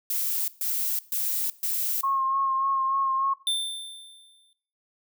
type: noise bursts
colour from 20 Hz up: violet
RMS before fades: -27 dBFS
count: 4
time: 0.1-2.01 s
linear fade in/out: 2 ms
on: 380 ms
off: 130 ms
type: tone with vibrato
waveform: sine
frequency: 1077 Hz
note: C6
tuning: 50 cents sharp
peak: -22 dBFS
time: 2.03-3.34 s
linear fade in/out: 10 ms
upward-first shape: sine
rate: 3.4 Hz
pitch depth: 24 cents each way
type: tone with exponential decay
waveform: square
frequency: 3564 Hz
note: A7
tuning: 22 cents sharp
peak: -22 dBFS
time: 3.47-4.53 s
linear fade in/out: 1 ms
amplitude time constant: 230 ms
effects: noise-tail reverb RT60 0.6 s tail -20 dB re dry